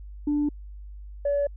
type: tone pair in turn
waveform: sine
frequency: 293.7 / 571 Hz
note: D4 / D5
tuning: 0 / -49 cents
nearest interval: octave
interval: 1151 cents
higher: second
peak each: -20 dBFS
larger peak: neither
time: 0.27-0.49 / 1.25-1.47 s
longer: neither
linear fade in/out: 5 ms
effects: tanh soft clip ceiling -18 dBFS + added 50 Hz sine -38 dBFS peak until 1.56 s